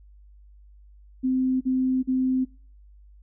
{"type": "tone bursts", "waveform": "sine", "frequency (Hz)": 258.8, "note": "C4", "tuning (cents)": -19, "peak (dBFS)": -20, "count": 3, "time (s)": [1.23, 2.452], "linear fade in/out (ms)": 20, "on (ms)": 380, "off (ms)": 41, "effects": ["noise-tail reverb RT60 0.4 s tail -22 dB re dry", "added 50 Hz sine -48 dBFS peak until 3.22 s"]}